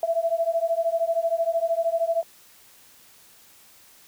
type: beating tone pair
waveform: sine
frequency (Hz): 659.3 / 672.3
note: E5 / E5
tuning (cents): 0 / +34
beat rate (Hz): 13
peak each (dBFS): -24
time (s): 0.03-2.23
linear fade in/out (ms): 2
effects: white hiss -53 dBFS RMS until 4.07 s